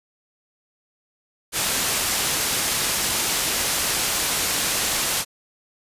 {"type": "low-pass noise", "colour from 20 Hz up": "white", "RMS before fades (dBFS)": -23, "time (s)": [1.52, 5.25], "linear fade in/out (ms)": 50, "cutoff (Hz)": 11000, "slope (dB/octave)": 12, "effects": ["resampled to 32000 Hz"]}